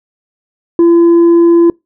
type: tone with tanh clipping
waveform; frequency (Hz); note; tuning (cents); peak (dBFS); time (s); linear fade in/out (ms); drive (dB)
triangle; 339.4; F4; -49; -4; 0.79-1.7; 2; 7
effects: noise-tail reverb RT60 0.2 s tail -26 dB re dry